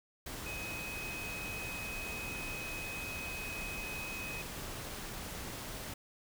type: tone in noise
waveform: sine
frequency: 2526 Hz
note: D#7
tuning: 26 cents sharp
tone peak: -41 dBFS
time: 0.46-4.42 s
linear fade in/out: 5 ms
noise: pink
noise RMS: -43 dBFS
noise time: 0.26-5.94 s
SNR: -1 dB
effects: none